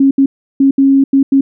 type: tone bursts at uneven times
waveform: sine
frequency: 272.8 Hz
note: C#4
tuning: 28 cents flat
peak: -5 dBFS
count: 6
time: 0-0.11 / 0.18-0.26 / 0.6-0.71 / 0.78-1.04 / 1.13-1.23 / 1.32-1.41 s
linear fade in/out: 5 ms
effects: none